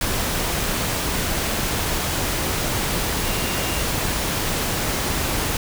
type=tone in noise; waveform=sine; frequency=2794 Hz; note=F7; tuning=in tune; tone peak=-34 dBFS; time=3.24-3.82 s; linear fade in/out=2 ms; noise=pink; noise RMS=-23 dBFS; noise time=0.01-5.57 s; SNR=-14 dB; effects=none